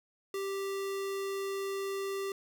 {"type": "tone", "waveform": "square", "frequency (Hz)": 392, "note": "G4", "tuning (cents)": 0, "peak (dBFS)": -34, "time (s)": [0.34, 2.32], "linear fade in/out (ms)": 2, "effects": []}